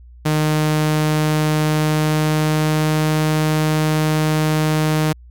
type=tone with pitch glide; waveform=sawtooth; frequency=153.6 to 154.85 Hz; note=D#3 to D#3; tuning=-22 to -8 cents; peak=-11 dBFS; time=0.25-5.13 s; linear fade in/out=10 ms; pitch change=+14 cents; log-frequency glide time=1.64-3.18 s; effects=added 60 Hz sine -39 dBFS peak until 5.3 s